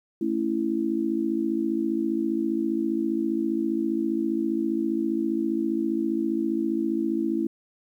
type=chord; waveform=sine; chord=A major; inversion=none; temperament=just; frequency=220 / 275 / 330 Hz; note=A3 / C#4 / E4; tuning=0 / -14 / +2 cents; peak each=-29 / -29 / -25 dBFS; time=0.21-7.47 s; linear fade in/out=5 ms; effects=10-bit